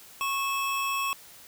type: tone pair together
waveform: square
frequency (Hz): 1100 / 2613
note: C#6 / E7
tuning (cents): -14 / -16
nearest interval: octave + minor third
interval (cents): 1498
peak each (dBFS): -29 / -32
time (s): 0.21-1.13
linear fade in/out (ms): 0
effects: white hiss -50 dBFS RMS until 1.47 s